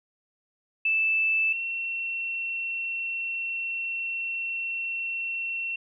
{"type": "tone pair in turn", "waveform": "sine", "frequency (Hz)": [2638, 2714], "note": ["E7", "E7"], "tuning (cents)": [1, 50], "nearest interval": "unison", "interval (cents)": 49, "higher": "second", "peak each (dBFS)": [-21, -28], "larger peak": "first", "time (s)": [[0.85, 1.53], [1.53, 5.76]], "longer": "second", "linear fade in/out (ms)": 5, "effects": []}